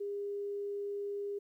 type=tone; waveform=sine; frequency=404.8 Hz; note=G#4; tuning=44 cents flat; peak=-35 dBFS; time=0-1.39 s; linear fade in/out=10 ms; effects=12-bit